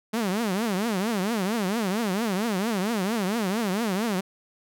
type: tone with vibrato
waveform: sawtooth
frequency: 207.7 Hz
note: G#3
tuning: in tune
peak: -20 dBFS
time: 0.13-4.21 s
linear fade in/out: 10 ms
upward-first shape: triangle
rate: 4.4 Hz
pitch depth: 280 cents each way
effects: none